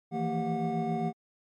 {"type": "tone cluster", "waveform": "triangle", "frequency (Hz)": [162, 169.4, 228.1, 393.5, 727], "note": ["E3", "E3", "A#3", "G4", "F#5"], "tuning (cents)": [-30, 48, -37, 7, -31], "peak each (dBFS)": [-33, -34, -31, -34, -31], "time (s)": [0.11, 1.13], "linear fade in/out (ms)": 50, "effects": ["MP3 64 kbps"]}